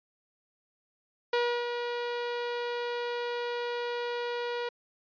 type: tone with ADSR envelope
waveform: sawtooth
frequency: 480.5 Hz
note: B4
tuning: 48 cents flat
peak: -20 dBFS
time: 1.33-4.69 s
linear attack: 4 ms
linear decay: 310 ms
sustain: -7 dB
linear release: 5 ms
effects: resampled to 11025 Hz